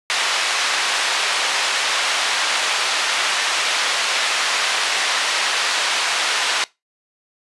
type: band-pass noise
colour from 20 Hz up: white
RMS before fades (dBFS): -20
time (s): 0.1-6.64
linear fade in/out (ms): 0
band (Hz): 740 to 3900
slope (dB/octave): 12
effects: noise-tail reverb RT60 0.2 s tail -21 dB re dry + resampled to 24000 Hz